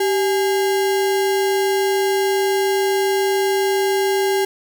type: tone with sample-and-hold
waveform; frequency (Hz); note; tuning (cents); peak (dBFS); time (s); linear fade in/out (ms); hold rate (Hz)
sine; 388.6; G4; -15; -15; 0-4.45; 5; 1225
effects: none